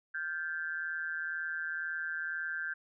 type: tone with amplitude modulation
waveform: sine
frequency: 1568 Hz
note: G6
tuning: in tune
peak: -30 dBFS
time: 0.14-2.74 s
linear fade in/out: 10 ms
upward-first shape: sine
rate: 162 Hz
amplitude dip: 85%
effects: none